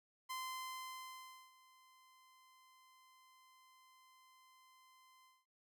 sawtooth tone with ADSR envelope, 1035 Hz, C6, 19 cents flat, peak -38 dBFS, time 0.29-5.46 s, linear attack 17 ms, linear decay 1200 ms, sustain -23 dB, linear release 210 ms, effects none

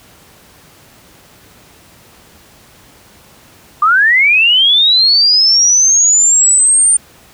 sine linear sweep, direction up, 1174.7 to 9020 Hz, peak -6 dBFS, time 3.82-6.97 s, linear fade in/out 5 ms, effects pink hiss -43 dBFS RMS until 7.33 s + high-pass 60 Hz 12 dB/octave

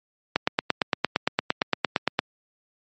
click train, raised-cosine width 0.3 ms, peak -3 dBFS, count 17, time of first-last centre 0.36-2.191 s, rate 8.74 Hz, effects high-pass 150 Hz 12 dB/octave + MP3 32 kbps

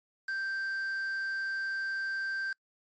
triangle tone with quantisation, 1568 Hz, G6, in tune, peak -30 dBFS, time 0.28-2.53 s, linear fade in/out 5 ms, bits 7, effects noise-tail reverb RT60 0.1 s tail -26 dB re dry + resampled to 16000 Hz

